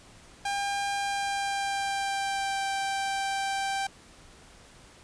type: tone with pitch glide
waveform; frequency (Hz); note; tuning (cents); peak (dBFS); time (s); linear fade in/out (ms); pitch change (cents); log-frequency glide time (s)
sawtooth; 801 to 784.1; G5 to G5; +37 to 0; -24; 0.45-3.87; 5; -37; 0.95-2.64
effects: pink hiss -53 dBFS RMS until 5.03 s + resampled to 22050 Hz